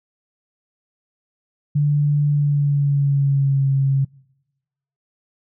sine tone with pitch glide, 146.2 to 136.41 Hz, D3 to C#3, -7 to -27 cents, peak -14 dBFS, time 1.75-4.05 s, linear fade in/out 10 ms, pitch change -120 cents, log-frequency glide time 2.29-3.68 s, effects noise-tail reverb RT60 1.0 s tail -26 dB re dry

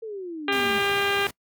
sine exponential sweep, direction down, 458.7 to 207.7 Hz, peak -31 dBFS, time 0.02-0.79 s, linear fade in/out 10 ms
harmonic tone, 400 Hz, G4, 35 cents sharp, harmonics 1 / 2 / 3 / 4 / 5 / 6 / 7 / 8 / 9 / 10, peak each -27 / -31 / -30 / -28 / -33 / -30 / -31 / -32 / -40 / -39 dBFS, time 0.48-1.27 s, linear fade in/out 2 ms
pink noise, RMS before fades -36 dBFS, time 0.52-1.31 s, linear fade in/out 5 ms
effects noise-tail reverb RT60 0.1 s tail -24 dB re dry + high-pass 100 Hz 12 dB/octave

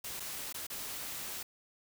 white noise with dropouts, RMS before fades -41 dBFS, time 0.04-1.43 s, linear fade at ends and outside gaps 5 ms, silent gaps 0.198-0.202 / 0.527-0.543 / 0.669-0.7 s, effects none

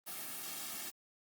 white noise with comb filter, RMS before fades -43 dBFS, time 0.06-0.91 s, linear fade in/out 20 ms, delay 2 ms, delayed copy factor -0.6, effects high-pass 150 Hz 12 dB/octave + Opus 32 kbps

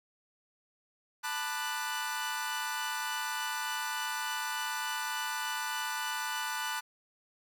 sawtooth chord, B minor seventh, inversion third, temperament equal with one note detuned, 880 / 987.8 / 1192.4 / 1480 Hz, A5 / B5 / D6 / F#6, 0 / 0 / +26 / 0 cents, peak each -35 / -36 / -38 / -33 dBFS, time 1.23-6.81 s, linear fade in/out 20 ms, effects none

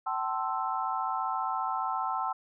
sine chord, A minor seventh, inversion third, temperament equal with one note detuned, 765.2 / 880 / 1046.5 / 1318.5 Hz, G5 / A5 / C6 / E6, -42 / 0 / 0 / 0 cents, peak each -34 dBFS, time 0.06-2.33 s, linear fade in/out 10 ms, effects none

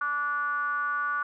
triangle ring-modulated tone, 150.1 Hz, D3, 38 cents sharp, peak -21 dBFS, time 0.01-1.23 s, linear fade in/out 5 ms, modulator 1310 Hz, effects none

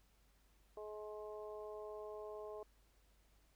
harmonic tone, 211.9 Hz, G#3, 35 cents sharp, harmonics 2 / 3 / 4 / 5, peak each -48 / -51 / -58 / -57 dBFS, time 0.77-2.63 s, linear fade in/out 2 ms, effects added 50 Hz sine -70 dBFS peak until 3.55 s + pink hiss -75 dBFS RMS until 3.55 s

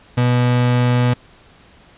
35% pulse tone, 122.9 Hz, B2, 8 cents flat, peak -11 dBFS, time 0.17-1.14 s, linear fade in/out 10 ms, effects pink hiss -48 dBFS RMS until 1.97 s + resampled to 8000 Hz

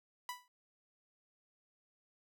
sawtooth tone with exponential decay, 987.8 Hz, B5, in tune, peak -33 dBFS, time 0.29-0.48 s, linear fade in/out 1 ms, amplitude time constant 41 ms, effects none

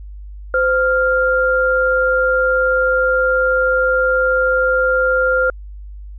sine tone pair together, 515.7 / 1396.9 Hz, C5 / F6, -25 / 0 cents, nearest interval octave + perfect fourth, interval 1725 cents, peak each -15 dBFS, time 0.54-5.5 s, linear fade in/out 2 ms, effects added 50 Hz sine -30 dBFS peak until 6.18 s

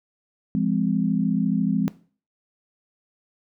sine tone cluster, 171.3 / 205.1 / 257.7 Hz, F3 / G#3 / C4, -33 / -21 / -26 cents, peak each -25 / -23 / -25 dBFS, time 0.55-1.88 s, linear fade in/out 0 ms, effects noise-tail reverb RT60 0.4 s tail -17 dB re dry

